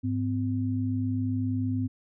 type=tone pair together; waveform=sine; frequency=103.59 / 256.1 Hz; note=G#2 / C4; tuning=-4 / -37 cents; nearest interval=octave + major third; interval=1567 cents; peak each=-28 dBFS; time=0.03-1.88 s; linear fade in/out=20 ms; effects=none